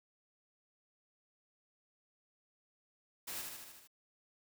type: noise with echo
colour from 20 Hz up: white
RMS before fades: -43 dBFS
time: 3.27-3.42 s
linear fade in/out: 10 ms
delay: 76 ms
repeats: 6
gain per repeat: -3 dB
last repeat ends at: 3.876 s
effects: none

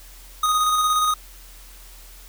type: tone with tremolo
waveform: square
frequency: 1244.5 Hz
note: D#6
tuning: in tune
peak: -17 dBFS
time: 0.43-1.14 s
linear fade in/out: 5 ms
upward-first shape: square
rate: 17 Hz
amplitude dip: 25%
effects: added 42 Hz sine -43 dBFS peak until 2.28 s + white hiss -47 dBFS RMS until 2.28 s

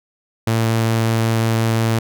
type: tone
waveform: sawtooth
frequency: 113.2 Hz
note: A2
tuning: 50 cents sharp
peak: -11 dBFS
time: 0.47-1.99 s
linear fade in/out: 5 ms
effects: none

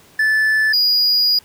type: tone pair in turn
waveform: triangle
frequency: 1746 / 4892 Hz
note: A6 / D#8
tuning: -14 / -30 cents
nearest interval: octave + tritone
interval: 1784 cents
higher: second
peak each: -11 dBFS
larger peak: neither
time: 0.19-0.73 / 0.73-1.39 s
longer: second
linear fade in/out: 5 ms
effects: pink hiss -48 dBFS RMS until 1.44 s + high-pass 80 Hz 12 dB/octave

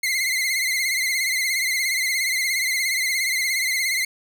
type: tone with vibrato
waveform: sawtooth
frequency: 2093 Hz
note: C7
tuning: in tune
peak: -17 dBFS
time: 0.03-4.05 s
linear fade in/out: 5 ms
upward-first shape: triangle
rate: 17 Hz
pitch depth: 89 cents each way
effects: none

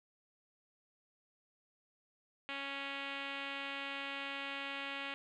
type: tone with low-pass filter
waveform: 5% pulse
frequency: 277.2 Hz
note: C#4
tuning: in tune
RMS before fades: -42 dBFS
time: 2.49-5.14 s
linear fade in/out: 0 ms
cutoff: 2900 Hz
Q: 2.1
effects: none

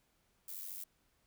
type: noise with amplitude modulation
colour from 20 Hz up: violet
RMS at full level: -42 dBFS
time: 0.48-0.84 s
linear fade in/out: 5 ms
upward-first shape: sine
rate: 93.7 Hz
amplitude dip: 70%
effects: pink hiss -75 dBFS RMS until 1.26 s

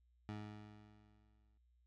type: tone with exponential decay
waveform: 20% pulse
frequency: 105.4 Hz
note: G#2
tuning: 26 cents sharp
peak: -38 dBFS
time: 0.29-1.58 s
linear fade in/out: 0 ms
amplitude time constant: 280 ms
effects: added 60 Hz sine -70 dBFS peak until 1.86 s + low-pass 4000 Hz 12 dB/octave

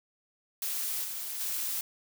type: noise with level steps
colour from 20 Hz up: blue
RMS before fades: -33 / -37 / -33 dBFS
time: 0.62-1.81 s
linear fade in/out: 2 ms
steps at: 1.03 / 1.39 s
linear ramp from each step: 20 ms
effects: none

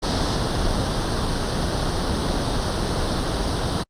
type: noise with comb filter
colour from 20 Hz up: pink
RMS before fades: -22 dBFS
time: 0.02-3.84 s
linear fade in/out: 20 ms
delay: 0.21 ms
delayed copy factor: +0.7
effects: low-pass 6000 Hz 12 dB/octave + Opus 48 kbps

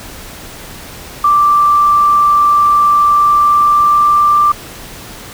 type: tone with pitch glide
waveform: sine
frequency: 1174.7 to 1181.5 Hz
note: D6 to D6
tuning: 0 to +10 cents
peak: -6 dBFS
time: 1.24-4.52 s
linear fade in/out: 5 ms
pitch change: +10 cents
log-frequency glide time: 3.11-4.37 s
effects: pink hiss -31 dBFS RMS until 5.33 s

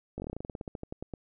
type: slowing click train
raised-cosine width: 2 ms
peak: -24 dBFS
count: 19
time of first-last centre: 0.18-1.138 s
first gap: 19 ms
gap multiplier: 1.11
effects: none

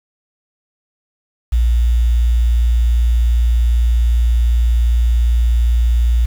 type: tone with quantisation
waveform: sine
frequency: 58.7 Hz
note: A#1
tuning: 13 cents sharp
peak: -10 dBFS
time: 1.52-6.26 s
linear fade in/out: 10 ms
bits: 6
effects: none

